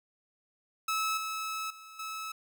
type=tone with level steps; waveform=sawtooth; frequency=1299 Hz; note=E6; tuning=26 cents flat; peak=-25 / -30 / -44 / -33 dBFS; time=0.88-2.32 s; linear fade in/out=5 ms; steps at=1.17 / 1.7 / 1.99 s; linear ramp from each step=5 ms; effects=none